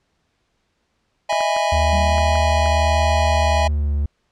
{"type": "chord", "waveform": "square", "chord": "E major seventh", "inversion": "third", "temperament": "just", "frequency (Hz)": [618.1, 659.3, 824.1, 988.9], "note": ["D#5", "E5", "G#5", "B5"], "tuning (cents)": [-12, 0, -14, 2], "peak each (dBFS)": [-25, -23, -21, -27], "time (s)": [1.29, 3.68], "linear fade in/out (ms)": 10}
{"type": "clicks", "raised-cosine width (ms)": 0.5, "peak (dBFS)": -17, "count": 6, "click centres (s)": [1.327, 1.407, 1.565, 2.182, 2.355, 2.66]}
{"type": "tone with pitch glide", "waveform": "triangle", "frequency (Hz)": [77.1, 72.35], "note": ["D#2", "D2"], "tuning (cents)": [-15, -25], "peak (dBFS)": -15, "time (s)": [1.72, 4.06], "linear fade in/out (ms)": 5, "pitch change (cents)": -110, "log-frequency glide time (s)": [3.43, 3.91]}
{"type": "tone with exponential decay", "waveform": "sine", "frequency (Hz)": 195.2, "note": "G3", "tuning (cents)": -7, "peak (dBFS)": -23, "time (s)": [1.93, 2.76], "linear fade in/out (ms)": 0, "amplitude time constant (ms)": 180}
{"effects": ["pink hiss -68 dBFS RMS until 4.31 s", "low-pass 6000 Hz 12 dB/octave"]}